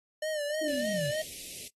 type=tone with vibrato; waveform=square; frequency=603 Hz; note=D5; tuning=46 cents sharp; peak=-31 dBFS; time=0.22-1.22 s; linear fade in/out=5 ms; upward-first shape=sine; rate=3.3 Hz; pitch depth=72 cents each way
type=linear sweep; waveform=sine; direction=down; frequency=317.6 to 123.47 Hz; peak=-33 dBFS; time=0.61-1.12 s; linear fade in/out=20 ms
type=band-stop noise; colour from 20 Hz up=white; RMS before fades=-42 dBFS; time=0.68-1.68 s; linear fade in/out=2 ms; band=590 to 2200 Hz; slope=48 dB/octave
effects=noise-tail reverb RT60 0.1 s tail -20 dB re dry + AAC 32 kbps